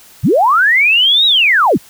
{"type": "linear two-way sweep", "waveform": "sine", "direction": "up then down", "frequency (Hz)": [82.41, 3889, 82.41], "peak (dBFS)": -7, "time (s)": [0.23, 1.78], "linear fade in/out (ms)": 20, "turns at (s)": 1.26, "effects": ["white hiss -42 dBFS RMS until 1.89 s"]}